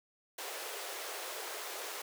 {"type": "high-pass noise", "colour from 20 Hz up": "pink", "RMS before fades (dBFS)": -42, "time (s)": [0.38, 2.02], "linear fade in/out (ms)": 5, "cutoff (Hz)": 380, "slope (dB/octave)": 48, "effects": []}